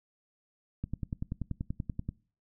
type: click train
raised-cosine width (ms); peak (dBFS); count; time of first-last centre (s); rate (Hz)
5; -21; 14; 0.84-2.09; 10.4
effects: noise-tail reverb RT60 0.4 s tail -23 dB re dry